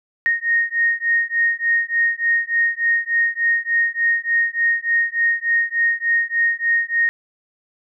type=beating tone pair; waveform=sine; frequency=1857 / 1860.4 Hz; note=A#6 / A#6; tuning=-7 / -4 cents; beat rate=3.4 Hz; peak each=-19 / -19 dBFS; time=0.26-7.09 s; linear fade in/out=0 ms; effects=none